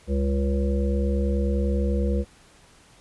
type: harmonic tone with a mistuned harmonic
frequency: 69.3 Hz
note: C#2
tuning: in tune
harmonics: 1 / 3 / 5 / 7 / 8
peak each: -22 / -27 / -33 / -30 / -36 dBFS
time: 0.07-2.25 s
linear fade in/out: 50 ms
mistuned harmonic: 3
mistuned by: -61 cents
effects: pink hiss -54 dBFS RMS until 3 s + resampled to 24000 Hz